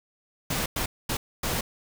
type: noise bursts at uneven times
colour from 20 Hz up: pink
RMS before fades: -28 dBFS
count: 4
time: 0.5-0.66 / 0.76-0.86 / 1.09-1.17 / 1.43-1.61 s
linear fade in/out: 5 ms
effects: none